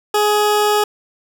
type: tone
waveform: 20% pulse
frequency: 418.7 Hz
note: G#4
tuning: 14 cents sharp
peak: -8 dBFS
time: 0.14-0.84 s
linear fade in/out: 5 ms
effects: none